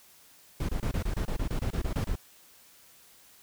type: noise bursts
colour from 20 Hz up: brown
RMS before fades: -29 dBFS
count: 14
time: 0.6-2.157 s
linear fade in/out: 5 ms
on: 88 ms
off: 25 ms
effects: white hiss -57 dBFS RMS until 3.42 s